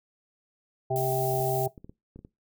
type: harmonic tone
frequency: 130.81 Hz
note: C3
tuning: in tune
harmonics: 1 / 3 / 5 / 6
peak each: -30 / -30 / -30 / -30 dBFS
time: 0.9-1.68 s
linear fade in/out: 10 ms
type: noise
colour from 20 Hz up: violet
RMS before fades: -36 dBFS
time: 0.96-1.66 s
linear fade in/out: 0 ms
type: clicks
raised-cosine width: 3 ms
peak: -32 dBFS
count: 8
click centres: 1.339 / 1.401 / 1.778 / 1.845 / 1.895 / 2.16 / 2.191 / 2.249 s
effects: noise-tail reverb RT60 0.2 s tail -20 dB re dry